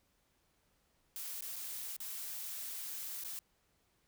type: noise with dropouts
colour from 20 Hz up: blue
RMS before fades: -43 dBFS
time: 1.16-3.39 s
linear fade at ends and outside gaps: 0 ms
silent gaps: 1.408-1.423 / 1.559-1.564 / 1.965-2.003 / 3.237-3.247 s
effects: pink hiss -75 dBFS RMS until 4.07 s